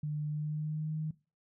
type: tone with pitch glide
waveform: sine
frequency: 150 to 155.74 Hz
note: D3 to D#3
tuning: +37 to +2 cents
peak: -32 dBFS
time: 0.03-1.11 s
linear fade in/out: 5 ms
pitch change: +65 cents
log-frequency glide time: 0.29-0.95 s
effects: noise-tail reverb RT60 0.3 s tail -19 dB re dry